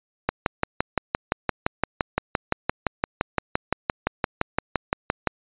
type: click train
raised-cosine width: 0.5 ms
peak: -5 dBFS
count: 30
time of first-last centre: 0.29-5.273 s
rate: 5.82 Hz
effects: resampled to 8000 Hz